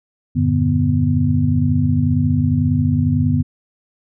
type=tone cluster; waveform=sine; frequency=81.8 / 96.5 / 118.5 / 147.6 / 247.2 Hz; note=E2 / G2 / A#2 / D3 / B3; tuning=-13 / -27 / +29 / +9 / +2 cents; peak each=-27 / -18 / -24 / -18 / -18 dBFS; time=0.35-3.43 s; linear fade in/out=20 ms; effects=none